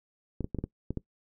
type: clicks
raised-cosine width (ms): 3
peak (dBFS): -19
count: 7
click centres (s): 0.407 / 0.444 / 0.547 / 0.587 / 0.64 / 0.906 / 0.973
effects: noise-tail reverb RT60 0.1 s tail -20 dB re dry